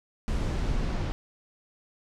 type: noise with low-pass filter sweep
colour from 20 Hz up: brown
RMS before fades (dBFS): -28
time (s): 0.28-1.12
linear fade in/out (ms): 0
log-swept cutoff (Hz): 8500 to 5000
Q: 0.88
effects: none